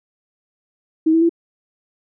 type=tone with pitch steps; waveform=sine; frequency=318.3 / 327.1 / 336.1 Hz; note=D#4 / E4 / E4; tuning=+39 / -13 / +34 cents; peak=-11 dBFS; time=1.06-1.294 s; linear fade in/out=10 ms; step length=78 ms; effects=none